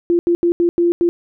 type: tone bursts at uneven times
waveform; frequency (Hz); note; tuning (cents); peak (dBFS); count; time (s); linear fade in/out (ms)
sine; 344.8; F4; -22; -11; 6; 0.1-0.19 / 0.27-0.35 / 0.43-0.52 / 0.6-0.69 / 0.78-0.92 / 1.01-1.09; 0
effects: none

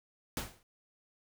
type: noise with exponential decay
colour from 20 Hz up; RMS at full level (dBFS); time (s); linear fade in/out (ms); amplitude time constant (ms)
pink; -33; 0.37-0.63; 1; 56
effects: none

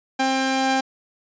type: tone pair together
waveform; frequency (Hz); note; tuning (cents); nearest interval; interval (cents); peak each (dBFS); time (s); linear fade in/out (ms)
sawtooth; 264.7 / 796; C4 / G5; +20 / +26; octave + perfect fifth; 1906; -18; 0.19-0.81; 10
effects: resampled to 16000 Hz

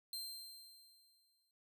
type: tone with exponential decay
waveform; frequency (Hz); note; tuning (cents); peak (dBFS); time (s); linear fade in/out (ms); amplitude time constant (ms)
sawtooth; 4152; C8; -14; -38; 0.13-1.51; 1; 300
effects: none

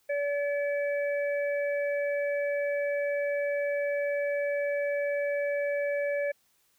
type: harmonic tone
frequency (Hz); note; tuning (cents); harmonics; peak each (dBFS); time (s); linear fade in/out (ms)
573; D5; -43; 1 / 3 / 4; -27 / -37 / -39; 0.09-6.32; 10
effects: white hiss -69 dBFS RMS until 6.78 s

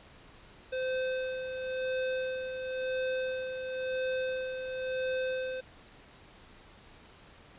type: tone with tremolo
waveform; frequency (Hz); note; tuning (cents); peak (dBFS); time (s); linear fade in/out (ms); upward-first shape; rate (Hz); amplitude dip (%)
square; 516; C5; -24; -30; 0.72-5.61; 10; sine; 0.96; 50
effects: pink hiss -55 dBFS RMS until 7.58 s + resampled to 8000 Hz

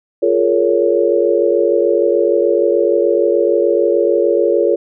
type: chord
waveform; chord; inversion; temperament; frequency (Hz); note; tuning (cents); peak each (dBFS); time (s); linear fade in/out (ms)
sine; Bb minor seventh; second; just; 349.6 / 419.5 / 466.2 / 559.4; F4 / Ab4 / Bb4 / Db5; +2 / +17 / 0 / +16; -16; 0.22-4.76; 10
effects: none

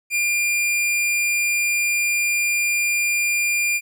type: tone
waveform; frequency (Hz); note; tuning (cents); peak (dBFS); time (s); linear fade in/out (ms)
45% pulse; 2400; D7; +37; -18; 0.1-3.81; 50
effects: none

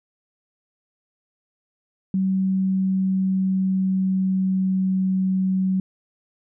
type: tone with pitch glide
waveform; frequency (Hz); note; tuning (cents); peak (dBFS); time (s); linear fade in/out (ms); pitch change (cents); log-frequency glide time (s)
sine; 190.2 to 188.45; F#3 to F#3; +48 to +32; -18; 2.14-5.8; 2; -16; 2.25-5.09
effects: none

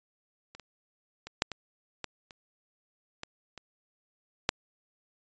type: clicks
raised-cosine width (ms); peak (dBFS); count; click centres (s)
0.2; -29 / -30 / -24 / -7 / -19 / -17 / -30 / -20 / -26 / -6; 10; 0.55 / 0.597 / 1.27 / 1.421 / 1.517 / 2.043 / 2.308 / 3.234 / 3.577 / 4.491
effects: resampled to 16000 Hz

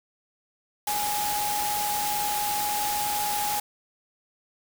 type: tone in noise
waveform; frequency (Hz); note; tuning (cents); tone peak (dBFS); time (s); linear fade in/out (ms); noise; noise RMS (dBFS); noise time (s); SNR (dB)
sine; 830.6; G#5; 0; -27; 0.87-3.6; 5; white; -30; 0.87-3.6; 0
effects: none

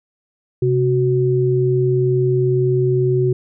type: tone pair together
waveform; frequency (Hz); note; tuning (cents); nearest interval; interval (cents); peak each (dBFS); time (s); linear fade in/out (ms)
sine; 130.81 / 370.3; C3 / F#4; 0 / +1; octave + tritone; 1801; -16; 0.62-3.33; 5
effects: none

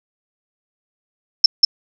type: tone with echo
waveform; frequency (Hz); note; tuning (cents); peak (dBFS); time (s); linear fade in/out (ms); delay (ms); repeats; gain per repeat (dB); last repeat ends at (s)
sine; 5330; E8; +18; -3; 1.44-1.46; 5; 190; 1; -2; 1.65
effects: none

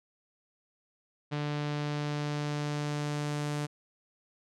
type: tone with low-pass filter sweep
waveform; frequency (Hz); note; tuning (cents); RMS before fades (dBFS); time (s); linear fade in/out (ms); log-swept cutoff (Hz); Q
sawtooth; 147.5; D3; +8; -33; 1.31-3.67; 20; 3900 to 8800; 1.1
effects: none

